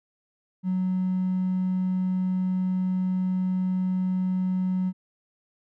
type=tone with hard clipping; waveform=triangle; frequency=185.1 Hz; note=F#3; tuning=1 cent sharp; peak=-23 dBFS; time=0.63-4.93 s; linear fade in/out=50 ms; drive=4 dB; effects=none